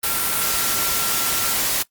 sine tone in noise, 1362 Hz, F6, 44 cents flat, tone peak -30 dBFS, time 0.03-1.54 s, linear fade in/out 10 ms, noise white, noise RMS -21 dBFS, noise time 0.03-1.83 s, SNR -12 dB, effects noise-tail reverb RT60 0.1 s tail -19 dB re dry + Opus 32 kbps

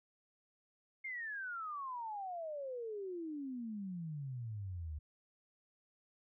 sine exponential sweep, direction down, 2153 to 72.9 Hz, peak -40 dBFS, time 1.04-4.99 s, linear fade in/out 10 ms, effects none

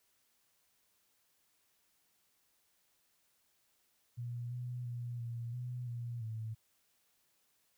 sine tone with pitch steps, 120.2 / 123.3 / 120.5 / 117.6 / 123.7 / 119.1 / 111.1 Hz, B2 / B2 / B2 / A#2 / B2 / A#2 / A2, -46 / -2 / -42 / +16 / +3 / +38 / +17 cents, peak -38 dBFS, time 4.17-6.55 s, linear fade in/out 20 ms, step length 340 ms, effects white hiss -75 dBFS RMS until 7.77 s

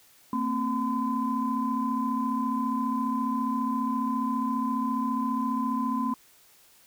sine tone cluster, 228 / 262.7 / 1018 Hz, A#3 / C4 / C6, -38 / +7 / -48 cents, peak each -29 dBFS, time 0.33-6.14 s, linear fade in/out 2 ms, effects tanh soft clip ceiling -15 dBFS + white hiss -58 dBFS RMS until 6.86 s

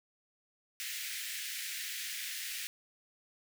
pink high-pass noise, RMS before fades -40 dBFS, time 0.8-2.67 s, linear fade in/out 0 ms, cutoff 1700 Hz, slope 48 dB/octave, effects none

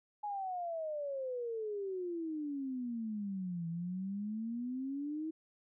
sine exponential two-way sweep, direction down then up, 843 to 164.81 to 322.4 Hz, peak -36 dBFS, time 0.23-5.31 s, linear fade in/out 10 ms, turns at 3.68 s, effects none

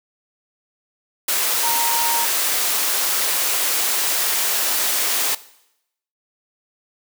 sine tone in noise, 930 Hz, A#5, 4 cents flat, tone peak -22 dBFS, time 1.63-2.25 s, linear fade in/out 5 ms, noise white, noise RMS -20 dBFS, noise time 1.28-5.35 s, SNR -5 dB, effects noise-tail reverb RT60 0.8 s tail -18 dB re dry + high-pass 400 Hz 12 dB/octave

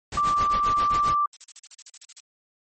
pink noise with tremolo, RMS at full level -30 dBFS, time 0.12-1.15 s, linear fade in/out 2 ms, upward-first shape triangle, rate 7.5 Hz, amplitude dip 100%
sine tone, 1174.7 Hz, D6, in tune, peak -19 dBFS, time 0.17-1.26 s, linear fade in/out 5 ms
violet noise bursts, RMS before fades -34 dBFS, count 12, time 1.33-2.202 s, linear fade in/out 2 ms, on 36 ms, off 40 ms
effects MP3 32 kbps

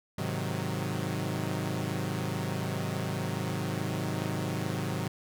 sawtooth chord, Ab dominant seventh, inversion none, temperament equal, 103.83 / 130.81 / 155.56 / 185 Hz, Ab2 / C3 / Eb3 / Gb3, 0 / 0 / 0 / 0 cents, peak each -32 dBFS, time 0.18-5.08 s, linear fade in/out 5 ms, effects none

